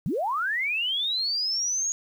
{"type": "linear sweep", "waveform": "sine", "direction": "up", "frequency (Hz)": [123.47, 6710], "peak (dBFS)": -24, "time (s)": [0.06, 1.92], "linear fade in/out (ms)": 0, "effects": ["9-bit"]}